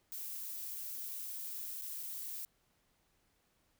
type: noise with dropouts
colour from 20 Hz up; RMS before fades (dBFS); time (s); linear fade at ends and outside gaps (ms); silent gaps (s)
violet; -43; 0.12-2.45; 0; 1.813-1.82 / 2.029-2.033
effects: pink hiss -75 dBFS RMS until 3.79 s